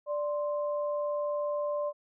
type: tone pair together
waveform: sine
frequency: 588 / 1046.5 Hz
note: D5 / C6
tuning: +2 / 0 cents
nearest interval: minor seventh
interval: 998 cents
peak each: -29 / -38 dBFS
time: 0.06-1.93 s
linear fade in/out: 50 ms
effects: none